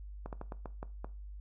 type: slowing click train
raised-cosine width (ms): 1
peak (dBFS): -27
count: 7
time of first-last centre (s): 0.26-1.045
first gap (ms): 68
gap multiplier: 1.26
effects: noise-tail reverb RT60 0.3 s tail -17 dB re dry + added 50 Hz sine -43 dBFS peak until 1.4 s